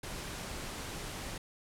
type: noise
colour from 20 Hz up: pink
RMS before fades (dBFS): -41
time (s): 0.03-1.38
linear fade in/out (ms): 5
effects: low-pass 11000 Hz 12 dB/octave